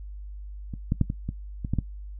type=clicks; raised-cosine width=5 ms; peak=-21 / -11 / -8 / -16 / -17 / -19 / -12 / -12 dBFS; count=8; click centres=0.738 / 0.921 / 1.013 / 1.101 / 1.29 / 1.648 / 1.736 / 1.787 s; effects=noise-tail reverb RT60 0.1 s tail -18 dB re dry + added 50 Hz sine -36 dBFS peak until 2.19 s